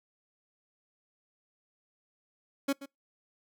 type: tone with echo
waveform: 30% pulse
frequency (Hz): 277.2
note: C#4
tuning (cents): 0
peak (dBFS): -23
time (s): 2.68-2.73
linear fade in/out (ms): 10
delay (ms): 130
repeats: 1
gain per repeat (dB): -15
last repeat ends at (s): 2.86
effects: noise-tail reverb RT60 0.2 s tail -26 dB re dry